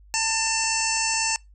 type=harmonic tone; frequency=894 Hz; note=A5; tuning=27 cents sharp; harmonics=1 / 2 / 3 / 5 / 6 / 7 / 8 / 9; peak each=-29 / -33 / -28 / -33 / -29 / -30 / -30 / -30 dBFS; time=0.14-1.36 s; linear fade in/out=0 ms; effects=noise-tail reverb RT60 0.2 s tail -25 dB re dry + added 50 Hz sine -48 dBFS peak until 1.54 s